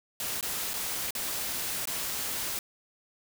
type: noise with dropouts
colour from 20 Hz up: white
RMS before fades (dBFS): -33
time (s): 0.2-2.59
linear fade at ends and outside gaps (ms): 1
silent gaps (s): 0.41-0.427 / 0.734-0.739 / 1.107-1.151 / 1.855-1.873
effects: none

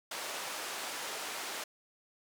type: band-pass noise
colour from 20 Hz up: pink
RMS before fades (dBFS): -40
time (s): 0.11-1.64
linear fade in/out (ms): 5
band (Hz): 580 to 11000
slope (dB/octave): 12
effects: none

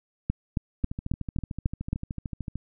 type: two click trains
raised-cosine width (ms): 5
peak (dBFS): -20 / -12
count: 24 / 7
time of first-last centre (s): 0.84-2.556 / 0.3-1.93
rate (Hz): 13.4 / 3.68
effects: none

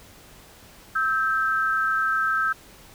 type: tone pair together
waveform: sine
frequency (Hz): 1300.7 / 1568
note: E6 / G6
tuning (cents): -24 / 0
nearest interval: minor third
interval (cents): 324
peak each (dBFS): -23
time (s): 0.95-2.53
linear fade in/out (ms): 10
effects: pink hiss -49 dBFS RMS until 2.94 s

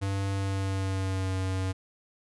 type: tone with pitch glide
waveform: square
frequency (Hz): 98 to 94.28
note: G2 to F#2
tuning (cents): 0 to +33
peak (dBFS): -28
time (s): 0.01-1.73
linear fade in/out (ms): 20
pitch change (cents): -67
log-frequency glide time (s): 0.32-1.33
effects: resampled to 24000 Hz

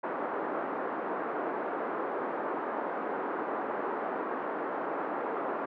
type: band-pass noise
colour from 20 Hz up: pink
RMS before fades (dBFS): -34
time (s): 0.03-5.66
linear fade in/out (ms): 10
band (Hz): 300 to 1400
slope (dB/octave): 24
effects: none

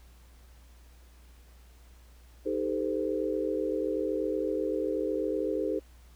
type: chord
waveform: sine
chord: A half-diminished seventh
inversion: second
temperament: equal with one note detuned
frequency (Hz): 311.1 / 392 / 440 / 513.1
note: Eb4 / G4 / A4 / C5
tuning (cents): 0 / 0 / 0 / -34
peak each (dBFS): -33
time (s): 2.45-5.8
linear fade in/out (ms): 20
effects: added 60 Hz sine -52 dBFS peak until 6.15 s + pink hiss -62 dBFS RMS until 6.15 s

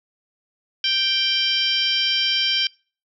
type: harmonic tone with a mistuned harmonic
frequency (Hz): 784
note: G5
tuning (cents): 0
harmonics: 2 / 3 / 4 / 5 / 6 / 7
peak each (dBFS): -32 / -28 / -20 / -31 / -27 / -28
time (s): 0.84-2.67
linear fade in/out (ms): 2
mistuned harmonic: 6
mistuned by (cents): +21
effects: noise-tail reverb RT60 0.4 s tail -26 dB re dry

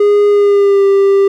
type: tone with pitch glide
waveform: triangle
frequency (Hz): 411.2 to 394.7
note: G#4 to G4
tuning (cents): -17 to +12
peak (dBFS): -4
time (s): 0-1.28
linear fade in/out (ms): 5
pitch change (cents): -71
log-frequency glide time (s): 0.29-0.85
effects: none

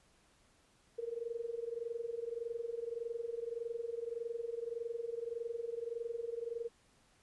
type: tone with amplitude modulation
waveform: sine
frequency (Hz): 466.2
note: A#4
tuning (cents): 0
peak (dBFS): -34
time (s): 0.98-6.69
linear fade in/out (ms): 10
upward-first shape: sine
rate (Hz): 21.7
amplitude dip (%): 85
effects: pink hiss -69 dBFS RMS until 7.22 s + resampled to 24000 Hz

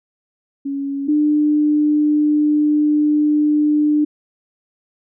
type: tone pair in turn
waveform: sine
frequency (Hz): 278.3 / 299.2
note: C#4 / D4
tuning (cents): +7 / +32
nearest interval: minor second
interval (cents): 125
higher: second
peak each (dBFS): -20 / -12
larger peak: second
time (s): 0.65-1.08 / 1.08-4.05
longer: second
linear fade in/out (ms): 10
effects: none

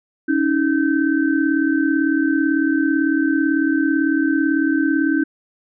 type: tone cluster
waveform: sine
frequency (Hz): 280.5 / 318.5 / 1545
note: C#4 / D#4 / G6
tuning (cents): +21 / +41 / -26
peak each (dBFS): -18 / -18 / -24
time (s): 0.28-5.24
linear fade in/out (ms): 10
effects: none

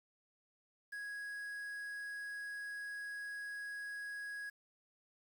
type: tone with quantisation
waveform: triangle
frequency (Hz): 1661.2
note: G#6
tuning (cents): 0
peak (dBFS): -40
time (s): 0.92-4.5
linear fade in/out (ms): 10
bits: 10
effects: none

